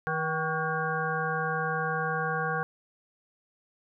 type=harmonic tone with a mistuned harmonic; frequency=160 Hz; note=D#3; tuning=49 cents sharp; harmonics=1 / 3 / 5 / 7 / 9 / 10; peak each=-34 / -34 / -34 / -34 / -34 / -34 dBFS; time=0.07-2.63 s; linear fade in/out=0 ms; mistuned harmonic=5; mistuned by=-56 cents; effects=none